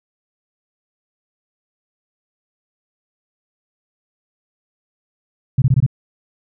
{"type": "tone bursts", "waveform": "sine", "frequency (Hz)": 130.6, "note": "C3", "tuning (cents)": -3, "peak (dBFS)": -9, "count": 5, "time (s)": [5.58, 5.864], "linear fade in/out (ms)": 5, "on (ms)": 40, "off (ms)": 21, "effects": []}